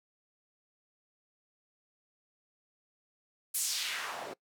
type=noise with band-pass filter sweep; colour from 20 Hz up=white; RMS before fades=-36 dBFS; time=3.54-4.34 s; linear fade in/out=10 ms; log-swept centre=11000 to 410 Hz; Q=1.5; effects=noise-tail reverb RT60 0.1 s tail -22 dB re dry